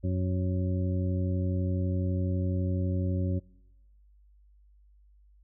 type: harmonic tone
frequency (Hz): 92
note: F#2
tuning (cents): -9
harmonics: 1 / 2 / 3 / 4 / 6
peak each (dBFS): -27 / -33 / -36 / -40 / -41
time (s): 0.03-3.4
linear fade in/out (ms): 20
effects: noise-tail reverb RT60 1.0 s tail -25 dB re dry + added 50 Hz sine -56 dBFS peak until 5.43 s